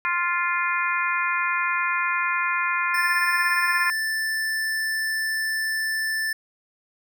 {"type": "harmonic tone", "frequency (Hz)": 349.2, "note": "F4", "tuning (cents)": 0, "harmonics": [3, 4, 5, 6, 7], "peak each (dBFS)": [-26, -27, -28, -29, -29], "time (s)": [0.05, 3.9], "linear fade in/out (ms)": 0}
{"type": "tone", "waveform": "square", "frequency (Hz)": 1763, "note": "A6", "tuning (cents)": 3, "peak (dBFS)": -24, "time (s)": [2.94, 6.33], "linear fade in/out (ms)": 5}
{"effects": []}